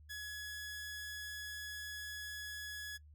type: tone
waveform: sawtooth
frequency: 1687 Hz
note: G#6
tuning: 27 cents sharp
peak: -39 dBFS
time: 0.09-2.98 s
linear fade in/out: 20 ms
effects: noise-tail reverb RT60 0.1 s tail -21 dB re dry + added 75 Hz sine -56 dBFS peak until 3.14 s